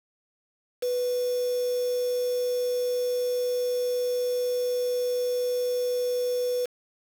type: tone with quantisation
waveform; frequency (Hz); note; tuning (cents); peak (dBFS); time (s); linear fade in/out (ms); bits
sine; 494.1; B4; +1; -24; 0.82-6.66; 10; 6
effects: none

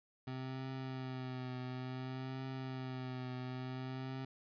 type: tone with vibrato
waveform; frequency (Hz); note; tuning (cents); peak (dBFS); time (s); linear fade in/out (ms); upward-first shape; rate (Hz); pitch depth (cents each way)
25% pulse; 129.4; C3; -19; -37; 0.27-4.25; 5; triangle; 0.57; 38
effects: resampled to 11025 Hz

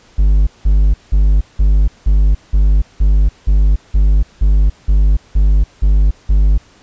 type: tone bursts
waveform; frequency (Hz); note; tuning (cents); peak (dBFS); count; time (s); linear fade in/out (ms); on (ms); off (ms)
triangle; 50.2; G1; +42; -5; 14; 0.18-6.58; 10; 290; 180
effects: pink hiss -47 dBFS RMS until 6.82 s + resampled to 16000 Hz

